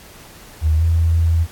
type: tone with pitch glide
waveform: sine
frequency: 78.1 to 82.65 Hz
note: D#2 to E2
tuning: +7 to +5 cents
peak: -12 dBFS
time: 0.61-1.47 s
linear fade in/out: 50 ms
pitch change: +98 cents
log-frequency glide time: 0.77-0.83 s
effects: pink hiss -42 dBFS RMS until 1.51 s + AAC 64 kbps